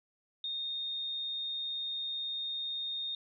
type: tone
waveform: sine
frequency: 3681 Hz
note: A#7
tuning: 23 cents flat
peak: -34 dBFS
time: 0.44-3.15 s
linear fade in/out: 2 ms
effects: none